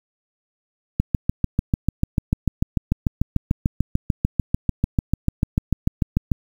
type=click train; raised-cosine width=5 ms; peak=-5 dBFS; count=37; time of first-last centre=1-6.318 s; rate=6.77 Hz; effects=7-bit